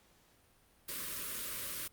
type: band-stop noise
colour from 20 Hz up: white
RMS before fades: -40 dBFS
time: 0.88-1.88 s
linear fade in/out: 10 ms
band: 620 to 1000 Hz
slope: 96 dB/octave
effects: pink hiss -67 dBFS RMS until 1.92 s + Opus 48 kbps